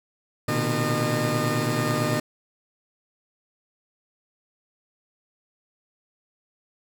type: tone cluster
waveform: 20% pulse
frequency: 116.9 / 126 / 152 / 609 Hz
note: A#2 / B2 / D#3 / D#5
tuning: +5 / +35 / -40 / -37 cents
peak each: -23 dBFS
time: 0.48-2.2 s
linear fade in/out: 5 ms
effects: none

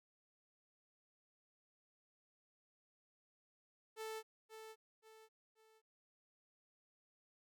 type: tone with echo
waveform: sawtooth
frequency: 440 Hz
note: A4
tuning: in tune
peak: -40 dBFS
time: 3.96-4.23 s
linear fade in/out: 50 ms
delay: 530 ms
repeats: 3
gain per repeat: -8 dB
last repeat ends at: 5.82 s
effects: none

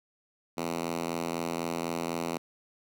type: tone with high-pass filter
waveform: 5% pulse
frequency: 84 Hz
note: E2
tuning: 33 cents sharp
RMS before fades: -33 dBFS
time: 0.57-2.38 s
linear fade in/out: 10 ms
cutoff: 210 Hz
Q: 1.5
effects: none

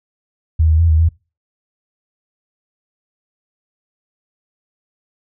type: tone with pitch steps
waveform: sine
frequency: 79.7 / 78.9 / 83.6 / 78.8 / 82.1 Hz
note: D#2 / D#2 / E2 / D#2 / E2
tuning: +42 / +25 / +25 / +23 / -6 cents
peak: -9 dBFS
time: 0.59-1.09 s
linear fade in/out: 10 ms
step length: 100 ms
effects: noise-tail reverb RT60 0.3 s tail -24 dB re dry

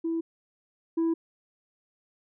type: tone pair in turn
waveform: sine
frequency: 329.6 / 329.6 Hz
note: E4 / E4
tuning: 0 / 0 cents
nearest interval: unison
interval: 0 cents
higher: neither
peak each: -25 / -20 dBFS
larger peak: second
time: 0.04-0.21 / 0.97-1.14 s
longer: neither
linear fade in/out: 10 ms
effects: tanh soft clip ceiling -22 dBFS

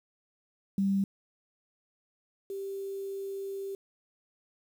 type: tone pair in turn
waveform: sine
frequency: 196 / 392 Hz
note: G3 / G4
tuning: 0 / 0 cents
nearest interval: octave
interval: 1200 cents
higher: second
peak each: -24 / -34 dBFS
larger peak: first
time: 0.78-1.04 / 2.5-3.75 s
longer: second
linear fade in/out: 2 ms
effects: 9-bit

